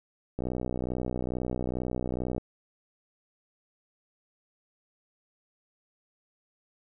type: click train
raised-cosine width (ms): 2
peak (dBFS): -18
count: 125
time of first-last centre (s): 0.39-2.38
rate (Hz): 62.3
effects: none